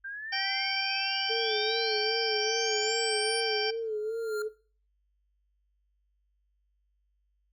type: exponential sweep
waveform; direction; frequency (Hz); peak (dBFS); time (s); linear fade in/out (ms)
sine; up; 1568 to 9560; -36; 0.04-3.41; 10
type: harmonic tone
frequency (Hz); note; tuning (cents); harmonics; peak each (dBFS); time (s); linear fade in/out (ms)
780; G5; -9; 1 / 2 / 3 / 4 / 6 / 7; -36 / -36 / -36 / -36 / -36 / -36; 0.32-3.71; 10
type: tone with vibrato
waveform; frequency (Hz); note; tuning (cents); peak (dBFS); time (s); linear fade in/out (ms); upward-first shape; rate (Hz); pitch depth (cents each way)
sine; 440; A4; 0; -29; 1.29-4.49; 20; sine; 2.5; 70
type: tone with exponential growth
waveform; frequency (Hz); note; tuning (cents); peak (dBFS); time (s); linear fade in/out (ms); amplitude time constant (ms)
square; 1396.9; F6; 0; -35; 3.82-4.42; 2; 130
effects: noise-tail reverb RT60 0.4 s tail -17 dB re dry + added 50 Hz sine -70 dBFS peak until 7.52 s